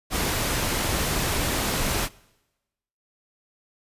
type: noise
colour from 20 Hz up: pink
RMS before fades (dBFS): -25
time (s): 0.1-2.09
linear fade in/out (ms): 50
effects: noise-tail reverb RT60 1.0 s tail -23 dB re dry + resampled to 32000 Hz